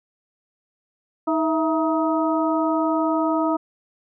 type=harmonic tone with a mistuned harmonic; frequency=315.6 Hz; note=D#4; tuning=25 cents sharp; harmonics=1 / 2 / 3 / 4; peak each=-21 / -24 / -26 / -27 dBFS; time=1.27-3.57 s; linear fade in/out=10 ms; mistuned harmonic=2; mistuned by=+72 cents; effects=none